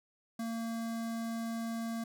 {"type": "tone with notch filter", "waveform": "square", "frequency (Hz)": 228.5, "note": "A#3", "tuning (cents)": -34, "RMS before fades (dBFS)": -37, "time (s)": [0.39, 2.04], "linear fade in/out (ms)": 5, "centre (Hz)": 2700, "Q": 1.8, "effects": []}